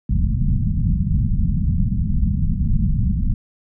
pink low-pass noise, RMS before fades -18 dBFS, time 0.09-3.34 s, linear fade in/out 5 ms, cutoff 210 Hz, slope 48 dB/octave, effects none

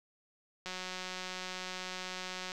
click train, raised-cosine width 0.2 ms, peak -23 dBFS, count 343, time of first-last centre 0.66-2.519 s, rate 184 Hz, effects none

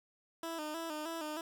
15% pulse tone with vibrato, 317.1 Hz, D#4, 33 cents sharp, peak -32 dBFS, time 0.43-1.41 s, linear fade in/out 2 ms, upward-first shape square, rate 3.2 Hz, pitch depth 70 cents each way, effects 10-bit

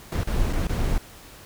brown noise with dropouts, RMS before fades -23 dBFS, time 0.12-0.98 s, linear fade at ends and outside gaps 2 ms, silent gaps 0.235-0.273 / 0.527-0.531 / 0.67-0.693 s, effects pink hiss -46 dBFS RMS until 1.45 s

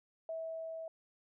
sine tone with level ramp, 650 Hz, E5, 24 cents flat, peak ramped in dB -37 to -41 dBFS, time 0.29-0.88 s, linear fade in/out 2 ms, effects none

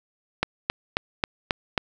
click train, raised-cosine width 0.3 ms, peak -5 dBFS, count 6, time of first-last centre 0.43-1.778 s, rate 3.71 Hz, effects none

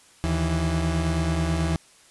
35% pulse tone pair together, 77.78 / 164.81 Hz, D#2 / E3, 0 / 0 cents, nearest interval octave + minor second, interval 1300 cents, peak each -23 dBFS, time 0.24-1.76 s, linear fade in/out 0 ms, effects white hiss -54 dBFS RMS until 2.1 s + resampled to 24000 Hz

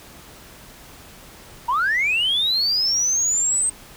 sine linear sweep, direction up, 906 to 8370 Hz, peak -16 dBFS, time 1.68-3.7 s, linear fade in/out 10 ms, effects tanh soft clip ceiling -14 dBFS + pink hiss -44 dBFS RMS until 3.96 s

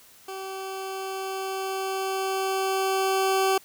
20% pulse tone with level ramp, 383.7 Hz, G4, 37 cents flat, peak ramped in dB -29 to -15 dBFS, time 0.28-3.58 s, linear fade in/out 5 ms, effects white hiss -53 dBFS RMS until 3.64 s

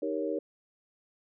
sine chord, Eb dominant seventh, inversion none, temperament equal, 311.1 / 392 / 466.2 / 554.4 Hz, Eb4 / G4 / Bb4 / Db5, 0 / 0 / 0 / 0 cents, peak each -34 / -36 / -34 / -35 dBFS, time 0.02-0.39 s, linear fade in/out 5 ms, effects none

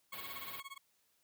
20% pulse tone with tremolo, 1100 Hz, C#6, 14 cents flat, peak -39 dBFS, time 0.12-0.78 s, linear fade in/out 5 ms, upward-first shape sine, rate 17 Hz, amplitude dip 100%
white band-stop noise, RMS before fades -47 dBFS, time 0.13-0.6 s, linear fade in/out 0 ms, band 4400 to 12000 Hz, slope 48 dB/octave
effects white hiss -75 dBFS RMS until 1.23 s + high-pass 60 Hz 12 dB/octave

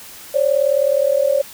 sine tone pair together, 539 / 578.4 Hz, C#5 / D5, -49 / -27 cents, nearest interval minor second, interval 122 cents, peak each -16 dBFS, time 0.34-1.42 s, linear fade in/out 10 ms, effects white hiss -38 dBFS RMS until 1.53 s

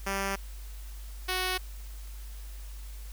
5% pulse tone pair in turn, 196 / 370 Hz, G3 / F#4, 0 / 0 cents, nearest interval major seventh, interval 1100 cents, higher second, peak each -18 / -17 dBFS, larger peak second, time 0.06-0.36 / 1.28-1.58 s, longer neither, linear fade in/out 10 ms, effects added 50 Hz sine -39 dBFS peak until 3.12 s + white hiss -53 dBFS RMS until 3.12 s

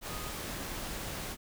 sine tone in noise, 1243 Hz, D#6, 2 cents flat, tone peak -45 dBFS, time 0.08-0.33 s, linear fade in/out 50 ms, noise pink, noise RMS -39 dBFS, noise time 0.01-1.37 s, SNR -9 dB, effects none

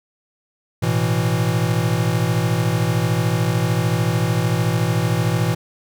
square chord, A suspended second, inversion none, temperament equal, 110 / 123.47 / 164.81 Hz, A2 / B2 / E3, 0 / 0 / 0 cents, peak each -22 dBFS, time 0.82-5.55 s, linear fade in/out 10 ms, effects none

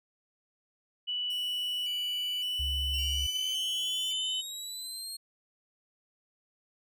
sine tone with pitch glide, 2960 to 3029 Hz, F#7 to F#7, 0 to +40 cents, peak -30 dBFS, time 1.07-4.42 s, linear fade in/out 20 ms, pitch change +40 cents, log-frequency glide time 2.04-3.92 s
5% pulse tone with vibrato, 2547 Hz, D#7, 40 cents sharp, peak -37 dBFS, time 1.3-4.13 s, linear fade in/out 2 ms, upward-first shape square, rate 0.89 Hz, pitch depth 160 cents each way
sine tone, 69.3 Hz, C#2, in tune, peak -32 dBFS, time 2.59-3.27 s, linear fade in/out 10 ms
25% pulse linear sweep, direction up, 2737 to 4265 Hz, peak -33 dBFS, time 2.93-5.17 s, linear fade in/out 10 ms
effects none

